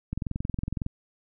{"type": "click train", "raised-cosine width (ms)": 5, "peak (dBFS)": -17, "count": 17, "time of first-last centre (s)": [0.13, 0.864], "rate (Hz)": 21.8, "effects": []}